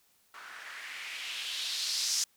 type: noise with low-pass filter sweep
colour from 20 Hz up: violet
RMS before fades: -36 dBFS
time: 0.34-2.24 s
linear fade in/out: 2 ms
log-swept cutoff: 1300 to 5900 Hz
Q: 2.7
effects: white hiss -68 dBFS RMS until 2.36 s